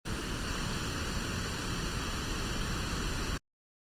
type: noise with comb filter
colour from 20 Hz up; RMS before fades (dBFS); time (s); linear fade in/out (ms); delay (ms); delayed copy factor
pink; -34; 0.05-3.38; 10; 0.69; +0.6
effects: low-pass 7000 Hz 12 dB/octave + Opus 24 kbps